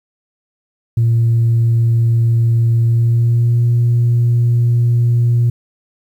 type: tone with pitch glide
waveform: sine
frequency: 115.8 to 119.06 Hz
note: A#2 to A#2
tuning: -11 to +37 cents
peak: -8 dBFS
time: 0.97-5.5 s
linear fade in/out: 5 ms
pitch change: +48 cents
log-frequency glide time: 2.83-3.65 s
effects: tanh soft clip ceiling -7 dBFS + 8-bit